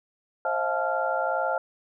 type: tone cluster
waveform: sine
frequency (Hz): 530 / 642 / 704 / 866 / 1386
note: C5 / E5 / F5 / A5 / F6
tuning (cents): +22 / -46 / +14 / -28 / -14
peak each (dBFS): -30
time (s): 0.45-1.58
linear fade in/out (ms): 2
effects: none